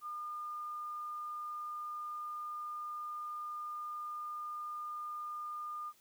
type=tone; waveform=sine; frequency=1211 Hz; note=D#6; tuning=47 cents flat; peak=-39 dBFS; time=0.01-5.93 s; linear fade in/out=50 ms; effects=white hiss -67 dBFS RMS until 6 s